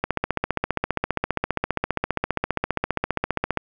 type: click train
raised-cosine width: 0.5 ms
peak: -6 dBFS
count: 54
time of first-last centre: 0.04-3.573 s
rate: 15 Hz
effects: none